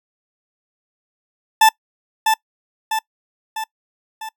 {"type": "tone with echo", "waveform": "40% pulse", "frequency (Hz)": 880, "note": "A5", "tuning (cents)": 0, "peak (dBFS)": -7, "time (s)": [1.61, 1.69], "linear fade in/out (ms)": 5, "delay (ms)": 650, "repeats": 4, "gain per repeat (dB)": -5, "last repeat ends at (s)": 4.29, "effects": ["noise-tail reverb RT60 0.1 s tail -23 dB re dry"]}